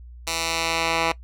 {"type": "tone with band-pass filter sweep", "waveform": "10% pulse", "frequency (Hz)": 164.81, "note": "E3", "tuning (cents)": 0, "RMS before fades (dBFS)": -24, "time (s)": [0.27, 1.12], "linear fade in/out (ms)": 2, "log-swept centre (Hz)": [5900, 1900], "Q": 0.71, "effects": ["noise-tail reverb RT60 0.1 s tail -20 dB re dry", "added 60 Hz sine -39 dBFS peak until 1.23 s"]}